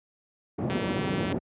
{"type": "band-pass noise", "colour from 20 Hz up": "pink", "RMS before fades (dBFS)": -29, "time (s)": [0.58, 1.39], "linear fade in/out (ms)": 10, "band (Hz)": [130, 450], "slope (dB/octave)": 12}
{"type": "click train", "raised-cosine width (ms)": 0.3, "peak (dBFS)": -19, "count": 121, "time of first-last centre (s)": [0.7, 1.325], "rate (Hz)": 192}
{"effects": ["high-pass 80 Hz 12 dB/octave", "resampled to 8000 Hz"]}